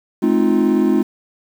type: chord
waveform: triangle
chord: F minor seventh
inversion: first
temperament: equal with one note detuned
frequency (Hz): 213 / 261.6 / 311.1 / 349.2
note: Ab3 / C4 / Eb4 / F4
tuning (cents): +44 / 0 / 0 / 0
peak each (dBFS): -16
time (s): 0.22-1.03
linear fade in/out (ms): 10
effects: 7-bit